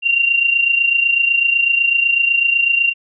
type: tone with amplitude modulation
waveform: sine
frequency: 2766 Hz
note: F7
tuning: 17 cents flat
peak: -9 dBFS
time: 0.02-2.94 s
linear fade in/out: 50 ms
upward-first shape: sine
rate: 28 Hz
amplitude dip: 65%
effects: none